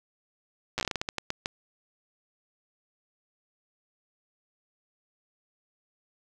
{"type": "slowing click train", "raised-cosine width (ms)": 0.2, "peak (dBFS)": -12, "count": 14, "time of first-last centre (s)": [0.78, 1.459], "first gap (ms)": 8, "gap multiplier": 1.28, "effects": []}